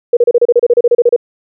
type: tone bursts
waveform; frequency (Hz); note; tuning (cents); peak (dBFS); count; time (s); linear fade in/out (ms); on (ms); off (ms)
sine; 478.7; A#4; +46; -4; 15; 0.13-1.163; 5; 39; 32
effects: none